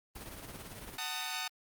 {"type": "noise with tremolo", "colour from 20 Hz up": "pink", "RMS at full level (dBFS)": -44, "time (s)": [0.15, 0.98], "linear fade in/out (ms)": 10, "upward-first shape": "sine", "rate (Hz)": 18, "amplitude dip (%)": 50}
{"type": "chord", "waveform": "10% pulse", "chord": "D# diminished", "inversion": "first", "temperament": "just", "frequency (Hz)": [746.7, 896, 1244.5], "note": ["F#5", "A5", "D#6"], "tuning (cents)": [16, 31, 0], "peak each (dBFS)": -32, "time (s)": [0.98, 1.48], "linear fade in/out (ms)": 5}
{"effects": ["Opus 32 kbps"]}